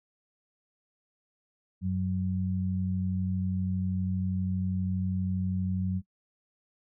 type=tone pair together; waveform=sine; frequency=93.64 / 186.1 Hz; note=F#2 / F#3; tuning=+21 / +10 cents; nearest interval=octave; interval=1189 cents; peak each=-30 / -29 dBFS; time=1.81-6.02 s; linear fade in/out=50 ms; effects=noise-tail reverb RT60 0.1 s tail -22 dB re dry